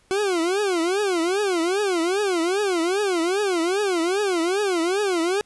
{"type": "tone with vibrato", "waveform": "40% pulse", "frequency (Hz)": 370, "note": "F#4", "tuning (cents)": 0, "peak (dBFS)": -19, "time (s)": [0.11, 5.41], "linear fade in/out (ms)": 0, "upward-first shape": "triangle", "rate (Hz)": 2.5, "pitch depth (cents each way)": 250, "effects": ["pink hiss -60 dBFS RMS until 5.45 s", "resampled to 24000 Hz"]}